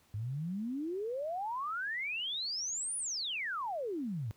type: exponential two-way sweep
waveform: sine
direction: up then down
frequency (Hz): 100 to 9956 to 100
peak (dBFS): -34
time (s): 0.14-4.31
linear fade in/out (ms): 0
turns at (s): 2.97
effects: pink hiss -67 dBFS RMS until 4.36 s + high-pass 60 Hz 12 dB/octave